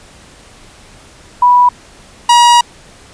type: tone pair in turn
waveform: sine / 45% pulse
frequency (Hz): 982 / 956.8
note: B5 / A#5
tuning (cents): -10 / +45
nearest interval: unison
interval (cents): 45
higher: first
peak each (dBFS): -4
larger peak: neither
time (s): 1.42-1.69 / 2.29-2.61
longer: second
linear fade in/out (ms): 5
effects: pink hiss -40 dBFS RMS until 3.13 s + resampled to 22050 Hz